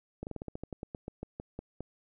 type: slowing click train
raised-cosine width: 2 ms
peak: -25 dBFS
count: 16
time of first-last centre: 0.23-1.806 s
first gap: 39 ms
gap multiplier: 1.13
effects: none